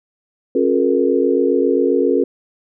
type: tone cluster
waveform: sine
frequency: 272.2 / 360 / 427.3 / 474.6 Hz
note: C#4 / F#4 / G#4 / A#4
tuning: -31 / -47 / +49 / +31 cents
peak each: -18 dBFS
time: 0.55-2.24 s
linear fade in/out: 5 ms
effects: none